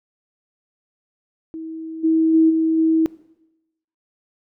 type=tone with level steps; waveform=sine; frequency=321.8 Hz; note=E4; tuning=42 cents flat; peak=-28 / -13 / -10 / -15 / -13 dBFS; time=1.54-3.06 s; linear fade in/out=0 ms; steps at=2.03 / 2.33 / 2.49 / 2.77 s; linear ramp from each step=20 ms; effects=noise-tail reverb RT60 0.9 s tail -20 dB re dry